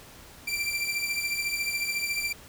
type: beating tone pair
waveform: sawtooth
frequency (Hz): 2349 / 2363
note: D7 / D7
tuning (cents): 0 / +10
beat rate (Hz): 14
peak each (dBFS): -26 / -29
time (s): 0.47-2.33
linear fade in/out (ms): 10
effects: pink hiss -49 dBFS RMS until 2.48 s